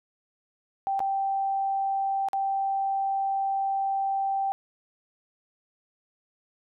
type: tone with dropouts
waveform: sine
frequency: 782 Hz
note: G5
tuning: 4 cents flat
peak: -24 dBFS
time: 0.87-4.52 s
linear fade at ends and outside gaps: 0 ms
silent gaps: 0.993-1.003 / 2.286-2.332 s
effects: none